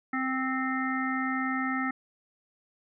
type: harmonic tone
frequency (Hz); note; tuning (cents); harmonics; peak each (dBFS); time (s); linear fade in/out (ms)
261.6; C4; 0; 1 / 3 / 5 / 7 / 8; -30 / -37 / -33 / -34 / -38; 0.13-1.91; 5
effects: none